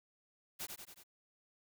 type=noise with echo; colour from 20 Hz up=white; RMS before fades=-42 dBFS; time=0.59-0.67 s; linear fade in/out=20 ms; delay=92 ms; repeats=4; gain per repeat=-4 dB; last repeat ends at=1.038 s; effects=none